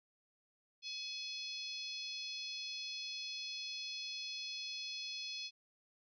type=harmonic tone; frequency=849 Hz; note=G#5; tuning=38 cents sharp; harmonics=3 / 4 / 5 / 6 / 7; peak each=-48 / -47 / -46 / -48 / -55 dBFS; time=0.82-5.51 s; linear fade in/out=50 ms; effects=none